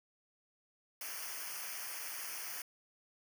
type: noise with comb filter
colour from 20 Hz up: white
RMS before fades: -43 dBFS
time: 1.01-2.62 s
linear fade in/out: 2 ms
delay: 0.26 ms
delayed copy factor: -1
effects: none